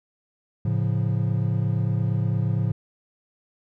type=chord; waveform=triangle; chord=A augmented; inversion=none; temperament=equal; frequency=110 / 138.59 / 174.61 Hz; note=A2 / C#3 / E#3; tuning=0 / 0 / 0 cents; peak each=-21 / -24 / -26 dBFS; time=0.65-2.72 s; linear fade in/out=5 ms; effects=none